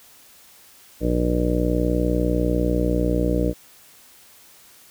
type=harmonic tone; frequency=60.1 Hz; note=B1; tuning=46 cents flat; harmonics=1 / 2 / 3 / 4 / 5 / 6 / 7 / 8 / 9 / 10; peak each=-23 / -29 / -26 / -33 / -24 / -31 / -35 / -26 / -35 / -30 dBFS; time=1-3.54 s; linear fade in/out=50 ms; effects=white hiss -50 dBFS RMS until 4.9 s